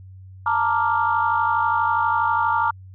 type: chord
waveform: sine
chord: Bb major seventh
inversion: third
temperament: equal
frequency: 880 / 932.3 / 1174.7 / 1396.9 Hz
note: A5 / Bb5 / D6 / F6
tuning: 0 / 0 / 0 / 0 cents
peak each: -23 / -21 / -23 / -24 dBFS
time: 0.46-2.71 s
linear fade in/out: 5 ms
effects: tanh soft clip ceiling -7 dBFS + added 94 Hz sine -39 dBFS peak until 2.94 s